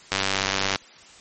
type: click train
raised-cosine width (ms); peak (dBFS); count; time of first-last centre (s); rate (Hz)
0.2; -4; 63; 0.12-0.759; 97.1
effects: white hiss -48 dBFS RMS until 1.2 s + MP3 32 kbps